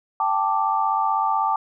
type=chord; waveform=sine; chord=G suspended second; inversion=none; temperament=equal; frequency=784 / 880 / 1174.7 Hz; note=G5 / A5 / D6; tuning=0 / 0 / 0 cents; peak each=-24 / -22 / -23 dBFS; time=0.2-1.56 s; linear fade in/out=2 ms; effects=none